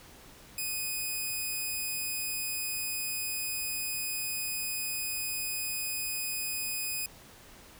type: tone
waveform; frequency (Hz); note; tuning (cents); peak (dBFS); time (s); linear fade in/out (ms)
5% pulse; 2500; D#7; +8; -22; 0.58-7.06; 2
effects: pink hiss -53 dBFS RMS until 7.79 s